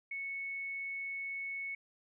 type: tone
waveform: sine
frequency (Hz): 2209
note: C#7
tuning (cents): -7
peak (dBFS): -37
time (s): 0.11-1.75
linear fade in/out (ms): 5
effects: none